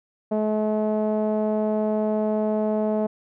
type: tone with low-pass filter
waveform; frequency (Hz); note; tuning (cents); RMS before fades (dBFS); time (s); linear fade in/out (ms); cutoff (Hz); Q
sawtooth; 214.4; A3; -45; -23; 0.31-3.07; 10; 660; 2.8
effects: none